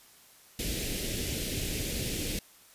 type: band-stop noise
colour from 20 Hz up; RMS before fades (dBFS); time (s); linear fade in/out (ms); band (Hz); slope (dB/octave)
pink; -33; 0.59-2.39; 2; 520 to 2200; 24
effects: white hiss -57 dBFS RMS until 2.74 s + resampled to 32000 Hz